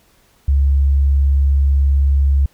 sine tone, 69.3 Hz, C#2, in tune, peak -10 dBFS, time 0.48-2.46 s, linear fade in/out 5 ms, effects pink hiss -55 dBFS RMS until 2.53 s

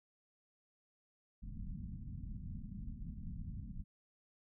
pink low-pass noise, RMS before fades -45 dBFS, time 1.42-3.84 s, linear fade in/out 20 ms, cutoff 230 Hz, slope 48 dB/octave, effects none

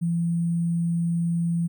sine tone with sample-and-hold, 169.3 Hz, E3, 46 cents sharp, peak -21 dBFS, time 0.01-1.68 s, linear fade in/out 20 ms, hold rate 8820 Hz, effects none

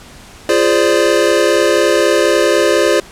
square chord, D half-diminished seventh, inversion first, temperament equal with one note detuned, 345 / 415.3 / 523.3 / 587.3 Hz, F4 / Ab4 / C5 / D5, -21 / 0 / 0 / 0 cents, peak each -16 dBFS, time 0.49-3 s, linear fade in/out 2 ms, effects pink hiss -38 dBFS RMS until 3.11 s + low-pass 10000 Hz 12 dB/octave

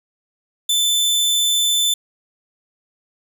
sawtooth tone, 3526 Hz, A7, 3 cents sharp, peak -12 dBFS, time 0.69-1.94 s, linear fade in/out 5 ms, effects 9-bit

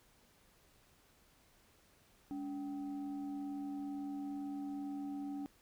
sine tone with frequency modulation, 284.4 Hz, C#4, 45 cents sharp, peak -39 dBFS, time 2.31-5.46 s, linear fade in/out 0 ms, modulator 491 Hz, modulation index 0.45, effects pink hiss -68 dBFS RMS until 5.61 s

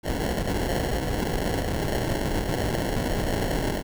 pink noise with sample-and-hold, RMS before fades -26 dBFS, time 0.03-3.83 s, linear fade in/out 50 ms, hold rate 1225 Hz, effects none

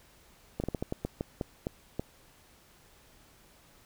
slowing click train, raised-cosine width 2 ms, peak -18 dBFS, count 11, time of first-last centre 0.6-1.995 s, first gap 38 ms, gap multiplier 1.27, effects pink hiss -60 dBFS RMS until 3.85 s

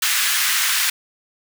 pink high-pass noise, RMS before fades -19 dBFS, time 0.02-0.9 s, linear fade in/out 5 ms, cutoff 1400 Hz, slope 24 dB/octave, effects none

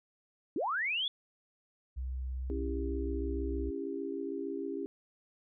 sine linear sweep, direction up, 246.8 to 3497 Hz, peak -30 dBFS, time 0.56-1.08 s, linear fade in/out 2 ms
sine tone with vibrato, 64.1 Hz, C2, 35 cents flat, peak -34 dBFS, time 1.96-3.71 s, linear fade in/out 20 ms, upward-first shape square, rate 18 Hz, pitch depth 11 cents each way
sine chord, C# diminished, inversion none, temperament just, 277.2 / 332.6 / 399.1 Hz, C#4 / E4 / G4, 0 / +16 / +31 cents, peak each -39 / -40 / -38 dBFS, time 2.5-4.86 s, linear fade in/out 0 ms
effects none

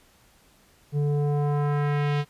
square tone with low-pass filter sweep, 145.7 Hz, D3, 13 cents flat, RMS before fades -24 dBFS, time 0.92-2.25 s, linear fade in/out 50 ms, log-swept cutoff 320 to 3600 Hz, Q 1.3, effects pink hiss -59 dBFS RMS until 2.29 s + resampled to 32000 Hz

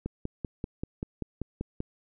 click train, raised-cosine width 3 ms, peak -19 dBFS, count 10, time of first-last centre 0.06-1.804 s, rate 5.16 Hz, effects none

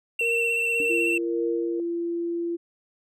triangle tone with vibrato, 2699 Hz, E7, 40 cents sharp, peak -21 dBFS, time 0.19-1.18 s, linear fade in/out 5 ms, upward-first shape sine, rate 16 Hz, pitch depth 29 cents each way
sine tone with tremolo, 465.6 Hz, A#4, 2 cents flat, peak -25 dBFS, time 0.21-1.8 s, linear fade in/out 2 ms, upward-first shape sine, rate 1.8 Hz, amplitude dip 55%
sine tone with exponential decay, 293.7 Hz, D4, in tune, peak -29 dBFS, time 0.8-0.97 s, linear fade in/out 0 ms, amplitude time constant 36 ms
sine tone, 340.8 Hz, F4, 42 cents flat, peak -25 dBFS, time 0.89-2.57 s, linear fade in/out 20 ms
effects none

